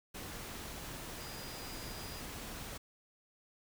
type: tone in noise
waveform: sine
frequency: 4900 Hz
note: D#8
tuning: 27 cents flat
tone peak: -52 dBFS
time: 1.2-2.21 s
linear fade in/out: 10 ms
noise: pink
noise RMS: -45 dBFS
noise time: 0.14-2.78 s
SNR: -10 dB
effects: none